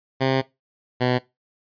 10% pulse tone pair in turn, 132.6 / 125.16 Hz, C3 / B2, +23 / +24 cents, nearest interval minor second, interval 99 cents, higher first, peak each -10 dBFS, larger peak neither, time 0.2-0.42 / 1-1.19 s, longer first, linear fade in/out 20 ms, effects noise-tail reverb RT60 0.2 s tail -19 dB re dry + resampled to 11025 Hz

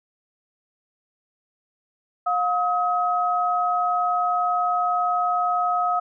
sine tone pair together, 713.9 / 1272 Hz, F5 / D#6, +38 / +38 cents, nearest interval minor seventh, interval 1000 cents, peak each -22 dBFS, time 2.26-6 s, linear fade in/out 10 ms, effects none

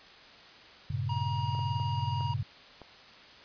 sine chord, G diminished, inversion none, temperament equal, 98 / 116.54 / 138.59 Hz, G2 / Bb2 / Db3, 0 / 0 / 0 cents, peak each -34 / -34 / -34 dBFS, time 0.9-2.43 s, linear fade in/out 5 ms
square tone, 949 Hz, A#5, 31 cents sharp, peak -35 dBFS, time 1.09-2.34 s, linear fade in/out 5 ms
clicks, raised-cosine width 1 ms, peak -32 dBFS, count 5, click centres 1.55 / 1.592 / 1.799 / 2.208 / 2.817 s
effects white hiss -52 dBFS RMS until 3.44 s + resampled to 11025 Hz

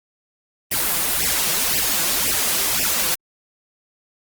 white noise with flanger, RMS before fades -20 dBFS, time 0.71-3.15 s, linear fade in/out 10 ms, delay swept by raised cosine 0.36 to 6.06 ms, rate 1.9 Hz, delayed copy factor +0.95, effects Opus 24 kbps

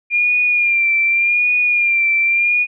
sine tone with vibrato, 2400 Hz, D7, 37 cents sharp, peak -12 dBFS, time 0.1-2.67 s, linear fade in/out 50 ms, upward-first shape sine, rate 0.86 Hz, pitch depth 44 cents each way, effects none

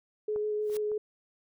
sine tone with vibrato, 423 Hz, G#4, 32 cents sharp, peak -28 dBFS, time 0.28-0.98 s, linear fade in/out 5 ms, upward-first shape square, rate 6.5 Hz, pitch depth 9 cents each way
clicks, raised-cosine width 1 ms, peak -30 / -39 / -34 / -36 dBFS, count 4, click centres 0.361 / 0.699 / 0.767 / 0.917 s
white noise with exponential growth, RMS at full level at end -41 dBFS, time 0.61-0.77 s, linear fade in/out 2 ms, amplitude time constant 33 ms
effects none

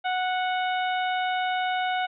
harmonic tone, 737 Hz, F#5, 7 cents flat, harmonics 1 / 2 / 3 / 4 / 5, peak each -25 / -31 / -35 / -37 / -39 dBFS, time 0.04-2.07 s, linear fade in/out 20 ms, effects none

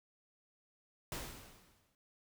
pink noise with exponential decay, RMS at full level -40 dBFS, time 1.12-1.95 s, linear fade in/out 1 ms, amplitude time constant 180 ms, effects none

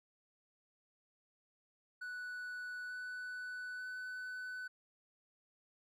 triangle tone with pitch steps, 1481 / 1491.3 / 1501.7 Hz, F#6 / F#6 / F#6, +1 / +13 / +25 cents, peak -40 dBFS, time 2.01-4.68 s, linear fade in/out 10 ms, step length 890 ms, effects none

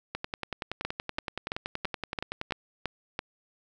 two click trains, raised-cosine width 0.3 ms, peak -14 / -16 dBFS, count 8 / 26, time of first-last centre 0.85-3.191 / 0.15-2.508 s, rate 2.99 / 10.6 Hz, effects none

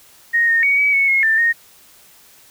sine tone with pitch steps, 1865 / 1839 / 2241 / 2278 / 2210 / 2162 / 1783 / 1855 Hz, A#6 / A#6 / C#7 / C#7 / C#7 / C#7 / A6 / A#6, 0 / -24 / +18 / +47 / -6 / -44 / +22 / -9 cents, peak -12 dBFS, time 0.33-1.53 s, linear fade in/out 20 ms, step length 150 ms, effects white hiss -48 dBFS RMS until 2.5 s

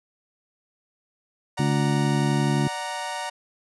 sawtooth chord, D augmented, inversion none, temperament equal, 587.3 / 740 / 932.3 Hz, D5 / F#5 / A#5, 0 / 0 / 0 cents, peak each -33 / -30 / -27 dBFS, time 1.57-3.3 s, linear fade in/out 10 ms
harmonic tone, 71.5 Hz, D2, 46 cents flat, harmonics 2 / 3 / 4 / 5, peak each -22 / -26 / -28 / -30 dBFS, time 1.59-2.68 s, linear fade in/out 5 ms
effects resampled to 24000 Hz

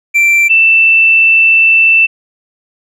triangle / sine tone pair in turn, 2349 / 2663 Hz, D7 / E7, 0 / +17 cents, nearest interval major second, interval 217 cents, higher second, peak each -4 dBFS, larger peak neither, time 0.14-0.49 / 0.49-2.07 s, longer second, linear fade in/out 20 ms, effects none

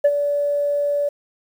sine tone with ADSR envelope, 577 Hz, D5, 31 cents flat, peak -7 dBFS, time 0.04-1.09 s, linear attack 11 ms, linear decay 48 ms, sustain -10 dB, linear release 7 ms, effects tanh soft clip ceiling -9 dBFS + 8-bit

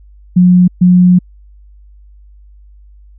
sine tone bursts at uneven times, 180 Hz, F#3, 47 cents flat, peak -3 dBFS, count 2, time 0.36-0.68 / 0.81-1.19 s, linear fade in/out 10 ms, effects added 50 Hz sine -37 dBFS peak until 3.18 s

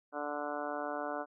harmonic tone, 146.83 Hz, D3, in tune, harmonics 2 / 3 / 4 / 5 / 6 / 7 / 8 / 9 / 10, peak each -43 / -45 / -40 / -41 / -47 / -45 / -47 / -46 / -45 dBFS, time 0.12-1.26 s, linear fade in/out 50 ms, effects none

